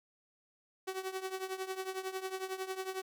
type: tone with tremolo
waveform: sawtooth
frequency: 378.3 Hz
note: F#4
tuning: 38 cents sharp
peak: -30 dBFS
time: 0.87-3.02 s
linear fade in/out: 10 ms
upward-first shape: triangle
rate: 11 Hz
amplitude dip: 85%
effects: 12-bit